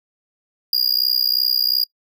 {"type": "tone with amplitude modulation", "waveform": "square", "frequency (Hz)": 4843, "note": "D#8", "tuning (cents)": -48, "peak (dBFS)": -12, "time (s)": [0.73, 1.84], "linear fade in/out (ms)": 2, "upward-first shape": "sine", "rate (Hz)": 62.8, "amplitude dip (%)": 95, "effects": ["noise-tail reverb RT60 0.1 s tail -24 dB re dry"]}